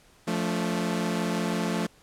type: chord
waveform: sawtooth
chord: D minor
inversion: first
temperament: equal with one note detuned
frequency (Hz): 174.61 / 220 / 286.5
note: F3 / A3 / D4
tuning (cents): 0 / 0 / -43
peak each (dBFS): -25 / -25 / -31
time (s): 0.27-1.87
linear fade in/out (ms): 10
effects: pink hiss -58 dBFS RMS until 2.02 s + low-pass 11000 Hz 12 dB/octave